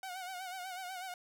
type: tone with vibrato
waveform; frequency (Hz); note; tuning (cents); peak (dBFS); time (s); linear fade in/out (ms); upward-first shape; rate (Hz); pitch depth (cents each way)
sawtooth; 740; F#5; 0; -37; 0.03-1.14; 2; sine; 8.1; 69
effects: none